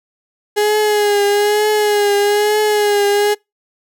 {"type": "tone with vibrato", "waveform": "35% pulse", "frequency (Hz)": 415.3, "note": "G#4", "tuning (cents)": 0, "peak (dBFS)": -10, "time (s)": [0.56, 3.35], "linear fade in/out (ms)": 20, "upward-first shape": "triangle", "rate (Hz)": 1.1, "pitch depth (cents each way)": 47, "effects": ["noise-tail reverb RT60 0.2 s tail -26 dB re dry"]}